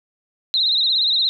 sine tone with vibrato, 3911 Hz, B7, 18 cents flat, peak -15 dBFS, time 0.54-1.29 s, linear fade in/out 0 ms, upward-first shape triangle, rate 17 Hz, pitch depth 130 cents each way, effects none

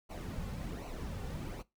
brown noise with flanger, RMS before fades -41 dBFS, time 0.09-1.63 s, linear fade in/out 20 ms, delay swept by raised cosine 0.57 to 3.17 ms, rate 1.3 Hz, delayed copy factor -0.6, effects noise-tail reverb RT60 0.2 s tail -20 dB re dry

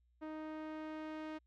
sawtooth tone with low-pass filter sweep, 311.1 Hz, D#4, in tune, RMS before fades -45 dBFS, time 0.21-1.39 s, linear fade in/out 20 ms, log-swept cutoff 1500 to 2800 Hz, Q 0.7, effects added 60 Hz sine -70 dBFS peak until 1.46 s

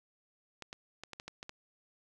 clicks, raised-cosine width 0.2 ms, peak -26 dBFS, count 8, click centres 0.623 / 0.729 / 1.036 / 1.133 / 1.199 / 1.28 / 1.429 / 1.494 s, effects none

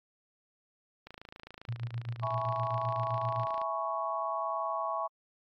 click train, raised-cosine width 0.3 ms, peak -30 dBFS, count 71, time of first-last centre 1.07-3.615 s, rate 27.5 Hz
sine tone with tremolo, 117.8 Hz, A#2, 19 cents sharp, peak -31 dBFS, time 1.68-3.46 s, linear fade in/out 10 ms, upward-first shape sine, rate 7.7 Hz, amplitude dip 80%
sine chord, C# minor seventh, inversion first, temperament equal with one note detuned, 659.3 / 837.4 / 987.8 / 1108.7 Hz, E5 / G#5 / B5 / C#6, 0 / +14 / 0 / 0 cents, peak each -36 / -38 / -39 / -34 dBFS, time 2.22-5.08 s, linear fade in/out 20 ms
effects AAC 64 kbps

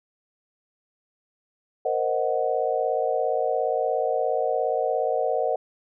sine chord, C half-diminished seventh, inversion third, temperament equal, 466.2 / 523.3 / 622.3 / 740 Hz, Bb4 / C5 / Eb5 / Gb5, 0 / 0 / 0 / 0 cents, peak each -27 dBFS, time 1.85-5.56 s, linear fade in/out 5 ms, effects none

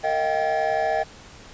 triangle tone cluster, 457.4 / 634 / 707 / 777 / 1710 Hz, A#4 / D#5 / F5 / G5 / A6, -33 / +32 / +21 / -16 / -50 cents, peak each -29 / -22 / -27 / -23 / -30 dBFS, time 0.03-1.04 s, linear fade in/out 20 ms, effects pink hiss -45 dBFS RMS until 1.53 s + resampled to 16000 Hz

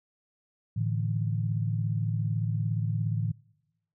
sine chord, A suspended fourth, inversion none, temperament equal with one note detuned, 110 / 146.83 / 164.15 Hz, A2 / D3 / E3, 0 / 0 / -7 cents, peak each -27 / -33 / -33 dBFS, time 0.76-3.32 s, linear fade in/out 10 ms, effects noise-tail reverb RT60 1.0 s tail -25 dB re dry

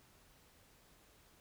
silence, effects pink hiss -66 dBFS RMS until 1.4 s

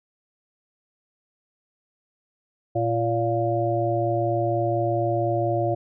harmonic tone with a mistuned harmonic, 115 Hz, A#2, 23 cents flat, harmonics 1 / 3 / 5 / 6, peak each -26 / -26 / -26 / -26 dBFS, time 2.75-5.75 s, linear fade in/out 10 ms, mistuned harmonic 6, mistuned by +23 cents, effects none

